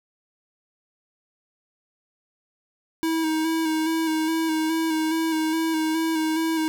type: tone with vibrato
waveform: square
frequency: 320.1 Hz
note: D#4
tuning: 49 cents sharp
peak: -22 dBFS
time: 3.03-6.68 s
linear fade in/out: 0 ms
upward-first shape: square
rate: 2.4 Hz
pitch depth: 24 cents each way
effects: none

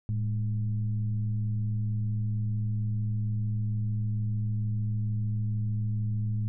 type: tone with frequency modulation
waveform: sine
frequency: 108.9 Hz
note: A2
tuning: 17 cents flat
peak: -26 dBFS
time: 0.09-6.48 s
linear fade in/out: 0 ms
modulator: 95.6 Hz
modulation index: 0.51
effects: none

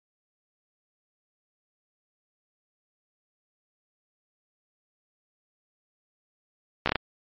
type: slowing click train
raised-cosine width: 0.3 ms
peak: -6 dBFS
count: 5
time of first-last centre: 6.86-6.957 s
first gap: 14 ms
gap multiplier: 1.38
effects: low-pass 4000 Hz 12 dB/octave + MP3 32 kbps

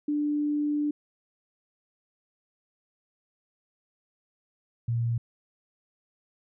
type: tone pair in turn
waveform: sine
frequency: 295.2 / 117.15 Hz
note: D4 / A#2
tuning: +9 / +9 cents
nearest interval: octave + major third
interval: 1600 cents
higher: first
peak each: -24 dBFS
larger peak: neither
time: 0.08-0.91 / 4.88-5.18 s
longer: first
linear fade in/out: 5 ms
effects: none

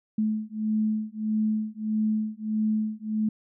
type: beating tone pair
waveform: sine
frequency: 215.2 / 216.8 Hz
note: A3 / A3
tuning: -38 / -25 cents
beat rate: 1.6 Hz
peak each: -27 dBFS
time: 0.18-3.29 s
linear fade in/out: 5 ms
effects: none

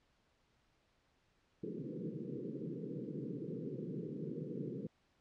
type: band-pass noise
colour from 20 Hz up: pink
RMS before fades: -43 dBFS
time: 1.63-4.87 s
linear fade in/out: 5 ms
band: 130 to 490 Hz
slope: 96 dB/octave
effects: pink hiss -75 dBFS RMS until 5.2 s + low-pass 5000 Hz 12 dB/octave

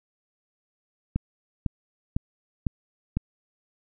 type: click train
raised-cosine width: 5 ms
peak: -12 dBFS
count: 5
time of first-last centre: 1.16-3.17 s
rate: 1.99 Hz
effects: none

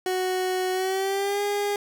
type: tone with pitch glide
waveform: 30% pulse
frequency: 370 to 408.2 Hz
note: F#4 to G#4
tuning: 0 to -30 cents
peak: -21 dBFS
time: 0.06-1.76 s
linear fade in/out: 2 ms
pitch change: +170 cents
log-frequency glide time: 0.72-1.42 s
effects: none

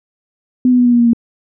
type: tone with pitch steps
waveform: sine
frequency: 251.7 / 248.5 / 245.4 / 242.3 / 239.2 / 236.2 / 233.2 Hz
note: B3 / B3 / B3 / B3 / A#3 / A#3 / A#3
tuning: +33 / +11 / -11 / -33 / +45 / +23 / +1 cents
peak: -7 dBFS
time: 0.65-1.133 s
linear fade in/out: 2 ms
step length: 69 ms
effects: none

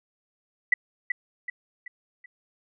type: tone with echo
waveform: sine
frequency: 1975.5 Hz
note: B6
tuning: in tune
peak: -15 dBFS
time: 0.72-0.74 s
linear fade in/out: 5 ms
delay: 380 ms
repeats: 4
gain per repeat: -7 dB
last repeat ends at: 2.26 s
effects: none

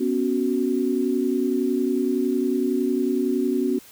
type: chord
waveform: sine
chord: B suspended second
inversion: none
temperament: just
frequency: 246.9 / 277.8 / 370.4 Hz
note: B3 / C#4 / F#4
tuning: 0 / +4 / +2 cents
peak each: -24 dBFS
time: 0-3.79 s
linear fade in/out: 10 ms
effects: white hiss -48 dBFS RMS until 3.91 s

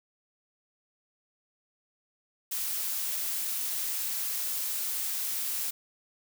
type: noise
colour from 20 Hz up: blue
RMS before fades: -32 dBFS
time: 2.51-5.71 s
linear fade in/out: 10 ms
effects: none

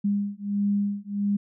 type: beating tone pair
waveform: sine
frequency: 201.9 / 203.4 Hz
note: G#3 / G#3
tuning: -49 / -36 cents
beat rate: 1.5 Hz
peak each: -26 dBFS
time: 0.04-1.37 s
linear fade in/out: 10 ms
effects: none

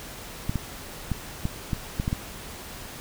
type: clicks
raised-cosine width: 5 ms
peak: -13 dBFS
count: 8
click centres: 0.495 / 0.557 / 1.117 / 1.454 / 1.732 / 1.999 / 2.079 / 2.129 s
effects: pink hiss -40 dBFS RMS until 3 s

